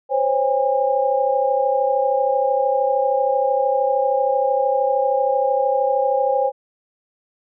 sine tone cluster, 515 / 548 / 812 Hz, C5 / C#5 / G#5, -28 / -20 / -39 cents, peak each -20 dBFS, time 0.09-6.52 s, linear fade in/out 50 ms, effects none

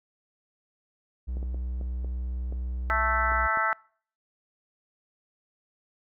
triangle tone, 62 Hz, B1, 7 cents sharp, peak -27 dBFS, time 1.27-3.48 s, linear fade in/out 20 ms
clicks, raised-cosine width 2 ms, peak -29 dBFS, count 8, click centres 1.37 / 1.429 / 1.545 / 1.812 / 2.046 / 2.525 / 3.32 / 3.573 s
harmonic tone, 220 Hz, A3, in tune, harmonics 3 / 4 / 5 / 6 / 7 / 8 / 9, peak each -34 / -31 / -36 / -26 / -30 / -37 / -32 dBFS, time 2.9-3.73 s, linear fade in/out 0 ms
effects noise-tail reverb RT60 0.5 s tail -25 dB re dry

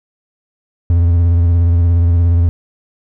triangle tone with vibrato, 85.5 Hz, F2, 36 cents flat, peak -6 dBFS, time 0.9-2.49 s, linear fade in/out 0 ms, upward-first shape square, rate 17 Hz, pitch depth 34 cents each way, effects none

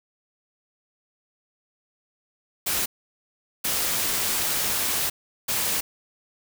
white noise bursts at uneven times, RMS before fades -25 dBFS, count 3, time 2.66-2.86 / 3.64-5.1 / 5.48-5.81 s, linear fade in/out 10 ms, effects none

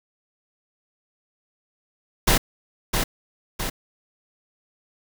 pink noise with echo, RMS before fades -17 dBFS, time 2.27-2.38 s, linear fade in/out 10 ms, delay 660 ms, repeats 2, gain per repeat -5 dB, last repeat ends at 3.7 s, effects none

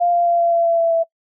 sine tone with pitch steps, 698.5 / 693.3 / 688.1 / 682.9 / 677.8 / 672.8 / 667.7 / 662.7 Hz, F5 / F5 / F5 / F5 / E5 / E5 / E5 / E5, 0 / -13 / -26 / -39 / +48 / +35 / +22 / +9 cents, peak -13 dBFS, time 0-1.04 s, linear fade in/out 20 ms, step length 130 ms, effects noise-tail reverb RT60 0.1 s tail -24 dB re dry

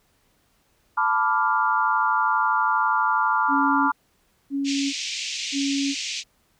sine chord, B half-diminished seventh, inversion third, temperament equal with one note detuned, 880 / 992.3 / 1174.7 / 1396.9 Hz, A5 / B5 / D6 / F6, 0 / +8 / 0 / 0 cents, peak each -24 dBFS, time 0.97-3.92 s, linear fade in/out 10 ms
sine tone bursts, 278.1 Hz, C#4, 6 cents sharp, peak -22 dBFS, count 3, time 3.48-5.95 s, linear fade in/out 50 ms, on 430 ms, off 590 ms
pink band-pass noise, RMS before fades -30 dBFS, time 4.64-6.24 s, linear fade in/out 50 ms, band 2300 to 7000 Hz, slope 48 dB/octave
effects pink hiss -65 dBFS RMS until 6.59 s

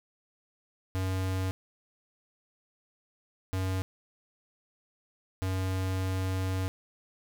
square tone bursts at uneven times, 94.1 Hz, F#2, 30 cents sharp, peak -29 dBFS, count 3, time 0.95-1.51 / 3.53-3.82 / 5.42-6.68 s, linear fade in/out 0 ms, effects none

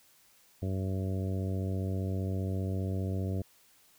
harmonic tone, 95.1 Hz, F#2, 48 cents sharp, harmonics 1 / 2 / 3 / 4 / 5 / 6 / 7, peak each -31 / -37 / -41 / -43 / -45 / -47 / -48 dBFS, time 0.62-3.42 s, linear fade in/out 5 ms, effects white hiss -63 dBFS RMS until 3.98 s

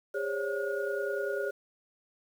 sine tone cluster, 406.6 / 535 / 565 / 1439 Hz, G#4 / C5 / C#5 / F#6, -37 / +38 / +33 / -49 cents, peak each -33 / -37 / -35 / -37 dBFS, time 0.14-1.51 s, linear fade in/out 10 ms, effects 9-bit

